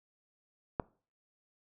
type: click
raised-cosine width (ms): 1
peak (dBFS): -16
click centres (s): 0.798
effects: noise-tail reverb RT60 0.4 s tail -23 dB re dry